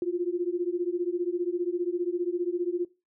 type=beating tone pair; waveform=sine; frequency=344.9 / 359.9 Hz; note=F4 / F#4; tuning=-22 / -48 cents; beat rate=15 Hz; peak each=-29 / -29 dBFS; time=0.02-2.85 s; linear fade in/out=2 ms; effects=noise-tail reverb RT60 0.3 s tail -21 dB re dry